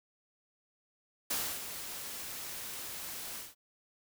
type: noise with ADSR envelope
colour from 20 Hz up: white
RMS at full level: -33 dBFS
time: 1.3-3.55 s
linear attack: 8 ms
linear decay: 300 ms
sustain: -9 dB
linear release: 180 ms
effects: none